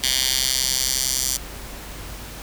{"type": "tone with high-pass filter sweep", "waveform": "10% pulse", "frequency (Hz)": 130.9, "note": "C3", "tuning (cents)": 1, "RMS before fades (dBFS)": -22, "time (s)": [0.03, 1.37], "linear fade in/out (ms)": 5, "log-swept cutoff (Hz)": [3600, 6100], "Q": 1.5, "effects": ["added 50 Hz sine -37 dBFS peak until 2.42 s", "pink hiss -37 dBFS RMS until 2.42 s"]}